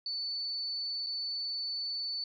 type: tone with dropouts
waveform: sine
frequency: 4489 Hz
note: C#8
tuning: 21 cents sharp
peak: -33 dBFS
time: 0.06-2.24 s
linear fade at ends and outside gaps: 2 ms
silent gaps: 1.064-1.068 s
effects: none